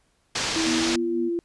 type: low-pass noise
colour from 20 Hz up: white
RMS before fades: -27 dBFS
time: 0.35-0.96 s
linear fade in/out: 5 ms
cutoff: 6300 Hz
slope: 24 dB/octave
type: tone with pitch glide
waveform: sine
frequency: 324 to 342.1 Hz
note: E4 to F4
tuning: -30 to -36 cents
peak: -23 dBFS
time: 0.56-1.39 s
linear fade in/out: 0 ms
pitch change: +94 cents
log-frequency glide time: 0.79-0.98 s
type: tone with tremolo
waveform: sine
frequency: 242.7 Hz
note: B3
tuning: 30 cents flat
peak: -26 dBFS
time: 0.65-1.3 s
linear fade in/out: 20 ms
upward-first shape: sine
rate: 4 Hz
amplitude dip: 50%
effects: pink hiss -67 dBFS RMS until 1.44 s + resampled to 24000 Hz